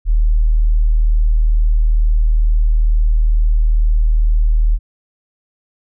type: tone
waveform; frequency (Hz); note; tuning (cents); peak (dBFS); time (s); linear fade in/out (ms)
sine; 38.89; D#1; 0; -9; 0.05-4.79; 50
effects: none